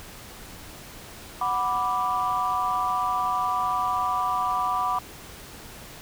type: chord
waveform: sine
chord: B minor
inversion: second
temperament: equal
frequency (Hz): 740 / 987.8 / 1174.7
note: F#5 / B5 / D6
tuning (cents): 0 / 0 / 0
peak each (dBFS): -28 / -26 / -25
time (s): 1.41-4.99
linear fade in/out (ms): 5
effects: tanh soft clip ceiling -15 dBFS + pink hiss -43 dBFS RMS until 6.01 s